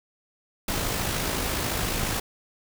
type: noise with amplitude modulation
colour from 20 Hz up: pink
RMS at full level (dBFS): -26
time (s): 0.68-2.2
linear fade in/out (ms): 5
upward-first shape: sine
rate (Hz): 54.1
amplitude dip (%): 35
effects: none